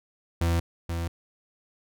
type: tone pair in turn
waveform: 40% pulse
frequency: 84.3 / 84.3 Hz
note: E2 / E2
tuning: +39 / +39 cents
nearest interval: unison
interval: 0 cents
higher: neither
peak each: -21 / -27 dBFS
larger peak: first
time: 0.41-0.6 / 0.89-1.08 s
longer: neither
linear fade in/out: 5 ms
effects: none